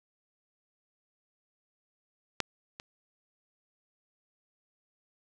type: clicks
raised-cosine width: 0.2 ms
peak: -10 / -24 dBFS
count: 2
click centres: 2.403 / 2.799 s
effects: none